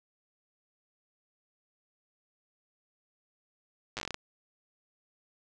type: slowing click train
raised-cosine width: 0.2 ms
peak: -18 dBFS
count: 10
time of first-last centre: 3.97-4.144 s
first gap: 8 ms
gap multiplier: 1.21
effects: resampled to 22050 Hz